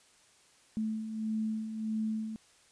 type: beating tone pair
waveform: sine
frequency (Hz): 217.3 / 218.9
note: A3 / A3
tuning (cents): -21 / -9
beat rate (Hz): 1.6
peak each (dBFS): -40 / -32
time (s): 0.77-2.36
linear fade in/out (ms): 0
effects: white hiss -63 dBFS RMS until 2.71 s + resampled to 22050 Hz